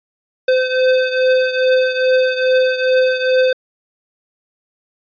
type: beating tone pair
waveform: square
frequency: 513 / 515.4 Hz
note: C5 / C5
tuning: -34 / -26 cents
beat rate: 2.4 Hz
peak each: -14 / -19 dBFS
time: 0.48-3.53 s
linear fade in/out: 5 ms
effects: resampled to 11025 Hz